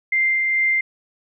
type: tone with tremolo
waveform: sine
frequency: 2093 Hz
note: C7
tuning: in tune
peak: -15 dBFS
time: 0.12-0.81 s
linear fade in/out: 5 ms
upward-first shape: sine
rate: 2.3 Hz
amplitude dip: 25%
effects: none